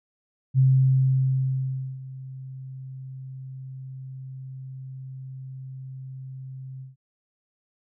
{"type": "tone with ADSR envelope", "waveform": "sine", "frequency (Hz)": 131.8, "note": "C3", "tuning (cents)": 13, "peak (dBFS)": -14, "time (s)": [0.54, 6.96], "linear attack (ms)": 46, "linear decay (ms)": 1400, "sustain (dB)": -21, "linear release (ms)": 150, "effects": []}